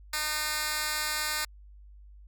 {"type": "tone with high-pass filter", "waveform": "10% pulse", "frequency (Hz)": 304.7, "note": "D#4", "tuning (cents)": -36, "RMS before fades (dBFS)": -31, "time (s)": [0.13, 1.45], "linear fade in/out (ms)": 5, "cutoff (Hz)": 1900, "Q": 0.53, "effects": ["added 50 Hz sine -48 dBFS peak until 2.27 s"]}